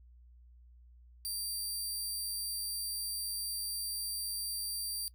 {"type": "tone", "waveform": "15% pulse", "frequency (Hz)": 4699, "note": "D8", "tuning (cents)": 0, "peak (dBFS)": -29, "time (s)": [1.25, 5.08], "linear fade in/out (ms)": 0, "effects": ["noise-tail reverb RT60 0.1 s tail -20 dB re dry", "added 60 Hz sine -55 dBFS peak until 5.14 s"]}